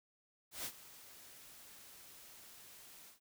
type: noise with ADSR envelope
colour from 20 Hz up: white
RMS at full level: -41 dBFS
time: 0.51-3.2 s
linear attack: 140 ms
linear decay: 64 ms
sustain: -16 dB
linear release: 130 ms
effects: none